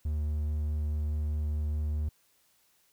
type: tone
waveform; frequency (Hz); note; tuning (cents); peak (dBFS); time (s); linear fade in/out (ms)
triangle; 75.4; D2; +46; -26; 0.05-2.09; 5
effects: white hiss -68 dBFS RMS until 2.92 s